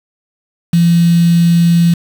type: tone with quantisation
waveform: sine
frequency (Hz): 170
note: F3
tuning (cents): -46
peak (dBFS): -6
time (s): 0.73-1.94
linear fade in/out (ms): 5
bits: 4
effects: none